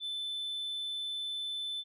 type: tone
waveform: sine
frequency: 3520 Hz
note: A7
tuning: in tune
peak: -32 dBFS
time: 0-1.84 s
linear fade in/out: 50 ms
effects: tanh soft clip ceiling -33 dBFS